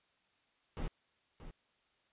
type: noise with echo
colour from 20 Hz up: brown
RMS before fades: -38 dBFS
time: 0.77-0.88 s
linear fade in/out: 0 ms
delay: 630 ms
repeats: 1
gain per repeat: -11 dB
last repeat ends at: 1.51 s
effects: white hiss -74 dBFS RMS until 2.12 s + resampled to 8000 Hz